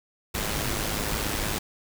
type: noise with amplitude modulation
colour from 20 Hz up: pink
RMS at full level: -26 dBFS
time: 0.34-1.59 s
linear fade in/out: 10 ms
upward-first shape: sine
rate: 105 Hz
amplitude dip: 55%
effects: none

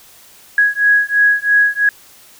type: beating tone pair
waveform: sine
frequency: 1661.2 / 1664.2 Hz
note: G#6 / G#6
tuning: 0 / +3 cents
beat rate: 3 Hz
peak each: -13 dBFS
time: 0.58-1.89 s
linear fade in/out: 2 ms
effects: white hiss -44 dBFS RMS until 2.39 s

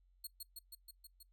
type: tone with echo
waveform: 10% pulse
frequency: 4300 Hz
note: C8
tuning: 47 cents sharp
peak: -36 dBFS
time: 0.24-0.27 s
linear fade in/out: 5 ms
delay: 160 ms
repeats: 6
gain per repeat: -2 dB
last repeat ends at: 1.23 s
effects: noise-tail reverb RT60 0.1 s tail -18 dB re dry + added 45 Hz sine -67 dBFS peak until 1.32 s

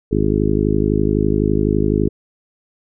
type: harmonic tone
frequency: 51.91 Hz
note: G#1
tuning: in tune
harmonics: 1 / 2 / 3 / 4 / 5 / 6 / 7 / 8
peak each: -22 / -22 / -22 / -22 / -22 / -22 / -22 / -22 dBFS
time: 0.11-2.09 s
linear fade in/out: 10 ms
effects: none

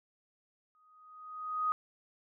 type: tone with exponential growth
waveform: sine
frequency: 1249 Hz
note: D#6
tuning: 6 cents sharp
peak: -26 dBFS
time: 0.75-1.72 s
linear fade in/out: 0 ms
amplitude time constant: 210 ms
effects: none

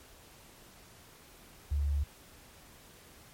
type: tone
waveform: sine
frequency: 71.8 Hz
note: D2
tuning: 39 cents flat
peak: -27 dBFS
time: 1.71-2.04 s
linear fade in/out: 10 ms
effects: pink hiss -56 dBFS RMS until 3.33 s + MP3 64 kbps

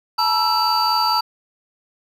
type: tone cluster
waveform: triangle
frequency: 873 / 957 / 1331 / 4625 Hz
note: A5 / A#5 / E6 / D8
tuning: -14 / +45 / +16 / -27 cents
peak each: -19 dBFS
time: 0.18-1.21 s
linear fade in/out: 10 ms
effects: tanh soft clip ceiling -7 dBFS

